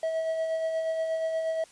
triangle tone with tremolo, 646 Hz, E5, 35 cents flat, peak -23 dBFS, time 0.03-1.64 s, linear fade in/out 2 ms, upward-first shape sine, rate 8.4 Hz, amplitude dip 35%, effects white hiss -55 dBFS RMS until 1.71 s + resampled to 22050 Hz

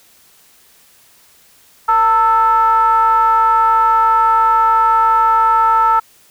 triangle ring-modulated tone, 211.5 Hz, G#3, 32 cents sharp, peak -4 dBFS, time 1.88-6 s, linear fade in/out 10 ms, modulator 1110 Hz, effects white hiss -49 dBFS RMS until 6.3 s

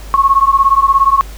sine beating tone pair, 1087 / 1104 Hz, C#6 / C#6, -34 / -7 cents, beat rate 17 Hz, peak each -10 dBFS, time 0.14-1.21 s, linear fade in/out 0 ms, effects added 50 Hz sine -27 dBFS peak until 1.37 s + pink hiss -37 dBFS RMS until 1.37 s

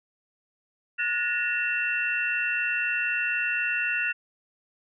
sine tone cluster, 1453 / 1736 / 1856 / 2700 Hz, F#6 / A6 / A#6 / E7, -32 / -24 / -8 / +41 cents, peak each -29 / -34 / -32 / -27 dBFS, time 0.98-4.13 s, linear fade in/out 20 ms, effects none

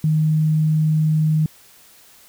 sine tone, 155.56 Hz, D#3, in tune, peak -14 dBFS, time 0.04-1.46 s, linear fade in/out 2 ms, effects white hiss -49 dBFS RMS until 2.28 s

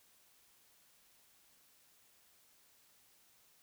silence, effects white hiss -68 dBFS RMS until 3.62 s

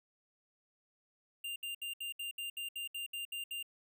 square tone bursts, 2794 Hz, F7, in tune, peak -39 dBFS, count 12, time 1.44-3.628 s, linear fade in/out 5 ms, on 120 ms, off 68 ms, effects none

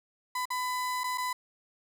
35% pulse tone with dropouts, 1002 Hz, B5, 25 cents sharp, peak -28 dBFS, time 0.35-1.33 s, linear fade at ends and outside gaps 5 ms, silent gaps 0.455-0.503 / 1.036-1.04 / 1.176-1.18 s, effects none

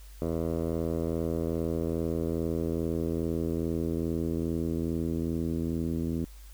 10% pulse tone with low-pass filter sweep, 82.41 Hz, E2, in tune, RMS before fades -30 dBFS, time 0.22-6.25 s, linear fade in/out 0 ms, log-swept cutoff 630 to 280 Hz, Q 1.5, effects added 50 Hz sine -45 dBFS peak until 6.53 s + white hiss -57 dBFS RMS until 6.53 s

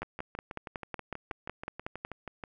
two click trains, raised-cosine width 0.5 ms, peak -20 / -24 dBFS, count 12 / 16, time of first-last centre 0.02-2.05 / 0.03-2.438 s, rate 5.42 / 6.23 Hz, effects none

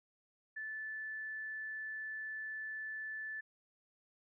sine tone, 1748 Hz, A6, 12 cents flat, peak -40 dBFS, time 0.56-3.41 s, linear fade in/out 10 ms, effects none

